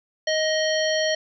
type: harmonic tone with a mistuned harmonic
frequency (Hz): 626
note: D#5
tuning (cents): +10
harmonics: 1 / 3 / 5 / 7 / 9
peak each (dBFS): -22 / -27 / -29 / -30 / -32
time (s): 0.27-1.15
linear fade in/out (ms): 5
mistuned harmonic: 7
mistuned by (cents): -19
effects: none